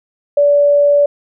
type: tone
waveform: sine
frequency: 577 Hz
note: D5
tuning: 31 cents flat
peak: -7 dBFS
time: 0.37-1.06 s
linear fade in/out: 5 ms
effects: none